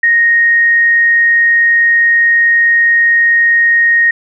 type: tone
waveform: sine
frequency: 1864.7 Hz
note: A#6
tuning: in tune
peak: -6 dBFS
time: 0.03-4.11 s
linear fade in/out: 5 ms
effects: none